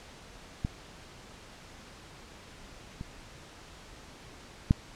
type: clicks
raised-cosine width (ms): 5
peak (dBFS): -17 / -25 / -8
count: 3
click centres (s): 0.649 / 3.011 / 4.709
effects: pink hiss -50 dBFS RMS until 4.95 s + low-pass 7000 Hz 12 dB/octave